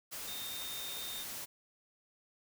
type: tone in noise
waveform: sine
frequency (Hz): 3662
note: A#7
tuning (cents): -32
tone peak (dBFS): -43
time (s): 0.27-1.24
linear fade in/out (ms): 20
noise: white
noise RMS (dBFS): -43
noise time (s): 0.11-1.46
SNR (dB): -3
effects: none